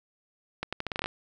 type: accelerating click train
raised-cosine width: 0.3 ms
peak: -15 dBFS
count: 10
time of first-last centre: 0.63-1.059 s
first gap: 96 ms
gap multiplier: 0.81
effects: none